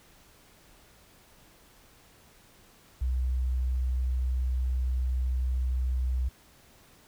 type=tone; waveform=sine; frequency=63.3 Hz; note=B1; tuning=43 cents sharp; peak=-25 dBFS; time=3.01-6.29 s; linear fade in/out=10 ms; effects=pink hiss -58 dBFS RMS until 7.07 s